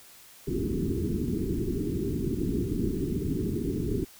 white low-pass noise, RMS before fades -29 dBFS, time 0.47-4.05 s, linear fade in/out 10 ms, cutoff 410 Hz, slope 96 dB/octave, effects white hiss -52 dBFS RMS until 4.19 s

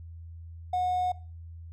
triangle tone with hard clipping, 728 Hz, F#5, 28 cents flat, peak -25 dBFS, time 0.73-1.12 s, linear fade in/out 5 ms, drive 4 dB, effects noise-tail reverb RT60 0.4 s tail -20 dB re dry + added 83 Hz sine -41 dBFS peak until 1.72 s

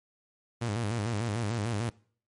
sawtooth tone with vibrato, 110 Hz, A2, in tune, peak -25 dBFS, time 0.61-1.9 s, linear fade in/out 10 ms, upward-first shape square, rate 6.7 Hz, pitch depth 120 cents each way, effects noise-tail reverb RT60 0.5 s tail -23 dB re dry + MP3 48 kbps

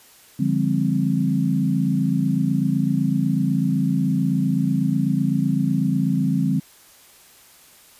sine chord, D half-diminished seventh, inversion none, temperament equal with one note detuned, 146.83 / 174.61 / 202.8 / 261.6 Hz, D3 / F3 / Ab3 / C4, 0 / 0 / -41 / 0 cents, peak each -23 dBFS, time 0.39-6.6 s, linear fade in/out 10 ms, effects white hiss -50 dBFS RMS until 7.99 s + resampled to 32000 Hz

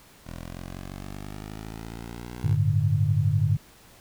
10% pulse linear sweep, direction up, 41.2 to 62.4 Hz, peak -28 dBFS, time 0.24-2.57 s, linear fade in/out 50 ms
sine chord, G suspended second, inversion none, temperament equal, 98 / 110 / 146.83 Hz, G2 / A2 / D3, 0 / 0 / 0 cents, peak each -24 dBFS, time 2.44-3.57 s, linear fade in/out 5 ms
effects pink hiss -53 dBFS RMS until 4 s

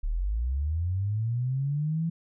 sine linear sweep, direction up, 34 to 168 Hz, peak -25 dBFS, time 0.03-2.1 s, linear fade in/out 10 ms, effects none

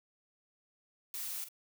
blue noise with echo, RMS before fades -40 dBFS, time 1.14-1.44 s, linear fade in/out 0 ms, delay 46 ms, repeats 1, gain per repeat -10 dB, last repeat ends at 1.486 s, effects none

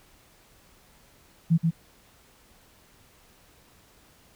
sine tone with echo, 164.81 Hz, E3, in tune, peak -16 dBFS, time 1.5-1.58 s, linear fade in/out 20 ms, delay 130 ms, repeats 1, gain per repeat -3 dB, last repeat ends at 1.71 s, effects pink hiss -58 dBFS RMS until 4.35 s

